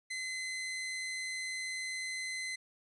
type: tone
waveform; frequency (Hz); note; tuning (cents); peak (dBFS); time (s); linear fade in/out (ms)
sawtooth; 2047; C7; -38; -33; 0.1-2.56; 10
effects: resampled to 24000 Hz